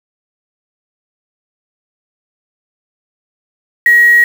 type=tone with quantisation; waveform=sine; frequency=1900 Hz; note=A#6; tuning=33 cents sharp; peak=-4 dBFS; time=3.86-4.24 s; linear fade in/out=2 ms; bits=4; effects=none